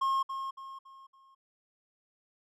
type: tone with echo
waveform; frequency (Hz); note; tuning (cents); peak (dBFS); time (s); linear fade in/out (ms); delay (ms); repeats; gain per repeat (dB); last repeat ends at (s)
triangle; 1076; C6; +48; -24; 0.01-0.23; 10; 280; 4; -8; 1.35
effects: none